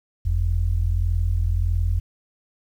sine tone pair together, 44.9 / 86.5 Hz, F1 / F2, +49 / -16 cents, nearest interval major seventh, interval 1135 cents, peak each -21 dBFS, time 0.25-2 s, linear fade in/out 10 ms, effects 9-bit

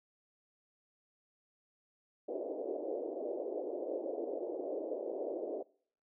white band-pass noise, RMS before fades -39 dBFS, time 2.28-5.63 s, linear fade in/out 10 ms, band 310 to 610 Hz, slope 48 dB/octave, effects noise-tail reverb RT60 0.6 s tail -25 dB re dry

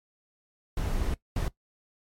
brown noise bursts at uneven times, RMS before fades -28 dBFS, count 2, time 0.77-1.14 / 1.36-1.48 s, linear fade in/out 2 ms, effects noise-tail reverb RT60 0.1 s tail -18 dB re dry + MP3 64 kbps

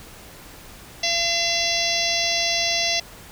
harmonic tone, 680 Hz, F5, 46 cents flat, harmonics 1 / 3 / 4 / 5 / 6 / 7 / 8 / 9, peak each -28 / -28 / -28 / -28 / -28 / -28 / -28 / -28 dBFS, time 1.03-3 s, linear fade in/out 5 ms, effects pink hiss -43 dBFS RMS until 3.31 s

